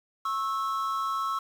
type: tone pair together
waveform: triangle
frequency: 1093.3 / 1313 Hz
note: C#6 / E6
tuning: -24 / -7 cents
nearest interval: minor third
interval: 317 cents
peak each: -28 dBFS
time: 0.25-1.39 s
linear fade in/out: 5 ms
effects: 8-bit